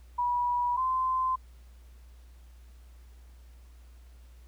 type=tone pair in turn; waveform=sine; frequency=973 / 1034.1 Hz; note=B5 / C6; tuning=-26 / -21 cents; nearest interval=minor second; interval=105 cents; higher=second; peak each=-25 dBFS; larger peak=neither; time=0.18-0.77 / 0.77-1.36 s; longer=neither; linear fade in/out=10 ms; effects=added 60 Hz sine -49 dBFS peak until 4.47 s + pink hiss -65 dBFS RMS until 4.47 s